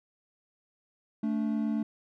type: tone pair together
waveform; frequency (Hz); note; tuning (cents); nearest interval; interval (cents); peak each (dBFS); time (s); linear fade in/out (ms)
triangle; 220 / 288.5; A3 / D4; 0 / -31; perfect fourth; 469; -26 / -31; 1.23-1.83; 5
effects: none